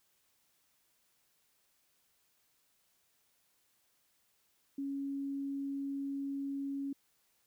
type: tone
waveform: sine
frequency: 277.2 Hz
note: C#4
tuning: in tune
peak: -35 dBFS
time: 4.78-6.93 s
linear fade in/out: 5 ms
effects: white hiss -74 dBFS RMS until 7.46 s